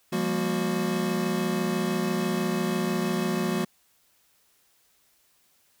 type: tone cluster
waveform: square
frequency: 173.2 / 199.3 / 233.4 / 365.9 Hz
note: F3 / G3 / A#3 / F#4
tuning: -14 / +29 / +2 / -19 cents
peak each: -31 dBFS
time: 0.12-3.65 s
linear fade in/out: 10 ms
effects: white hiss -65 dBFS RMS until 5.8 s